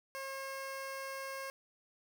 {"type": "tone", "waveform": "15% pulse", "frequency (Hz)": 539, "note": "C#5", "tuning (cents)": -49, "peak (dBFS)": -34, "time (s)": [0.15, 1.5], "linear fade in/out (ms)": 0, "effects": []}